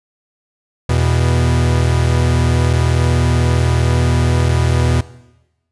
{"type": "tone pair together", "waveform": "45% pulse", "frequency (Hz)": [81.98, 122.4], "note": ["E2", "B2"], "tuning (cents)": [-9, -15], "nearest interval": "perfect fifth", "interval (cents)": 694, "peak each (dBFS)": -15, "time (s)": [0.89, 5.01], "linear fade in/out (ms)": 5, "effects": ["noise-tail reverb RT60 1.0 s tail -18 dB re dry", "resampled to 24000 Hz"]}